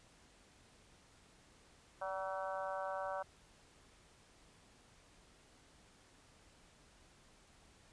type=harmonic tone with a mistuned harmonic; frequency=190 Hz; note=F#3; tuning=46 cents sharp; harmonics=3 / 4 / 5 / 6 / 7 / 8; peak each=-42 / -44 / -46 / -48 / -49 / -50 dBFS; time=2.01-3.23 s; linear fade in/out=10 ms; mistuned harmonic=3; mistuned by=+22 cents; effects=pink hiss -65 dBFS RMS until 7.92 s + resampled to 22050 Hz